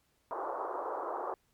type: band-pass noise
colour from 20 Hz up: white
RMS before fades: -37 dBFS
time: 0.31-1.34 s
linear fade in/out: 0 ms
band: 350 to 1200 Hz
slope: 48 dB/octave
effects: pink hiss -73 dBFS RMS until 1.53 s + MP3 96 kbps